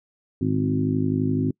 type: harmonic tone with a mistuned harmonic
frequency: 52 Hz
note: G#1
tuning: 3 cents sharp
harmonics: 2 / 3 / 4 / 5 / 6 / 7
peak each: -27 / -26 / -33 / -23 / -32 / -30 dBFS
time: 0.41-1.51 s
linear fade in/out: 5 ms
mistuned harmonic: 2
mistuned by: +24 cents
effects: noise-tail reverb RT60 0.1 s tail -26 dB re dry